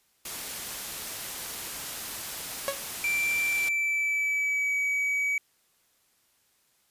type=noise; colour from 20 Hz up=white; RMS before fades=-36 dBFS; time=0.25-3.69 s; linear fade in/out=5 ms
type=tone with exponential decay; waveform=sawtooth; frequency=554.4 Hz; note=C#5; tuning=in tune; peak=-19 dBFS; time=2.68-2.81 s; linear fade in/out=0 ms; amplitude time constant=28 ms
type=tone with pitch glide; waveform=triangle; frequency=2349 to 2273 Hz; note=D7 to C#7; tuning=0 to +43 cents; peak=-23 dBFS; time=3.04-5.38 s; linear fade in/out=2 ms; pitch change=-57 cents; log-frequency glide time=3.42-4.75 s
effects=white hiss -68 dBFS RMS until 6.9 s + resampled to 32000 Hz